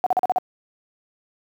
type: tone bursts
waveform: sine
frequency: 740 Hz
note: F#5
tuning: in tune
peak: -15 dBFS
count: 6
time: 0.04-0.383 s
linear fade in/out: 0 ms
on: 23 ms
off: 41 ms
effects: high-pass 200 Hz 12 dB/octave + 8-bit